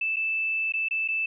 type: tone with dropouts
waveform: sine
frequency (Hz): 2637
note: E7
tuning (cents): 0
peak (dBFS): -24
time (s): 0.01-1.26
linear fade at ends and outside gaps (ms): 5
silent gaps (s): 0.161-0.166 / 0.723-0.737 / 0.886-0.909 / 1.078-1.085
effects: none